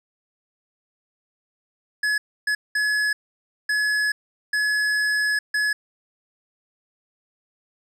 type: tone bursts at uneven times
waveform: square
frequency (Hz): 1698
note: G#6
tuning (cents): +38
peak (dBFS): -20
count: 6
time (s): 2.03-2.18 / 2.47-2.55 / 2.75-3.13 / 3.69-4.12 / 4.53-5.39 / 5.54-5.73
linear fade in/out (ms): 5
effects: low-pass 8000 Hz 12 dB/octave + 10-bit